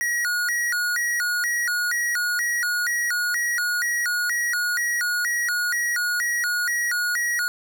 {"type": "tone with vibrato", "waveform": "square", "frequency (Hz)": 1661.2, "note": "G#6", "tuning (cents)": 0, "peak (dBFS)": -22, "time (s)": [0.01, 7.48], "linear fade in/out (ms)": 0, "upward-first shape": "square", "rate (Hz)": 2.1, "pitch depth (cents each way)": 240, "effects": []}